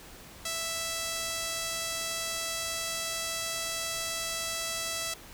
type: tone with band-pass filter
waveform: sawtooth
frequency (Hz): 659.3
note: E5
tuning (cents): 0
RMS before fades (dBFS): -34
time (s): 0.45-5.14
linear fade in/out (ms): 5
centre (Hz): 7100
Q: 0.75
effects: pink hiss -49 dBFS RMS until 5.33 s